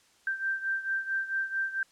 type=beating tone pair; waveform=sine; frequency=1568 / 1572.5 Hz; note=G6 / G6; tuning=0 / +5 cents; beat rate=4.5 Hz; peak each=-30 / -34 dBFS; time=0.27-1.83 s; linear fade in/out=2 ms; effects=white hiss -63 dBFS RMS until 1.91 s + low-pass 8000 Hz 12 dB/octave